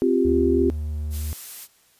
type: chord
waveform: sine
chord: C suspended fourth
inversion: none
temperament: just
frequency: 261.6 / 348.8 / 392.4 Hz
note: C4 / F4 / G4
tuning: 0 / -2 / +2 cents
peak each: -21 dBFS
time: 0.02-0.7 s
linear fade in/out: 0 ms
type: tone with pitch glide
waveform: triangle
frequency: 75.9 to 75.42 Hz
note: D#2 to D2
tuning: -42 to +47 cents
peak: -23 dBFS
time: 0.25-1.33 s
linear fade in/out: 0 ms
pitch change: -11 cents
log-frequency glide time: 0.57-1.05 s
type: noise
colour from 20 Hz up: blue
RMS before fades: -36 dBFS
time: 1.1-1.68 s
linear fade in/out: 50 ms
effects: white hiss -59 dBFS RMS until 1.99 s + resampled to 32000 Hz